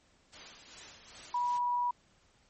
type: noise with tremolo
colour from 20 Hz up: white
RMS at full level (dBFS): -47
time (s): 0.32-1.59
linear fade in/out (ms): 20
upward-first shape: sine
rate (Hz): 2.5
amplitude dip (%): 50
type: tone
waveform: sine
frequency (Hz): 973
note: B5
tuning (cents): -26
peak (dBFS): -28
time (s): 1.34-1.91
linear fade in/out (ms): 5
effects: pink hiss -67 dBFS RMS until 2.49 s + MP3 32 kbps